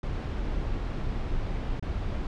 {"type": "noise with dropouts", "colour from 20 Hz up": "brown", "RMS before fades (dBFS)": -30, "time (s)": [0.03, 2.27], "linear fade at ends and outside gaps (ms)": 2, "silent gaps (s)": [1.797, 1.825], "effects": ["low-pass 4000 Hz 12 dB/octave"]}